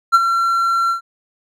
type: tone with ADSR envelope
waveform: triangle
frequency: 1361 Hz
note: F6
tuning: 45 cents flat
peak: -3 dBFS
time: 0.12-1.01 s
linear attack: 27 ms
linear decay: 35 ms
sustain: -9 dB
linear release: 110 ms
effects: none